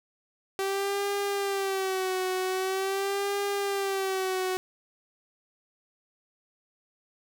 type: tone with vibrato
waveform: sawtooth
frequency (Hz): 386.5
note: G4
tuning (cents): -24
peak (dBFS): -23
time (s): 0.59-4.57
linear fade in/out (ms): 0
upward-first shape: sine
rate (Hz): 0.44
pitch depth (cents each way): 70
effects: none